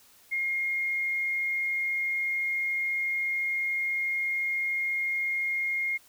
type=tone; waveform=sine; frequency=2137 Hz; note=C7; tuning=36 cents sharp; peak=-26 dBFS; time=0.31-5.98 s; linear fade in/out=20 ms; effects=white hiss -58 dBFS RMS until 6.08 s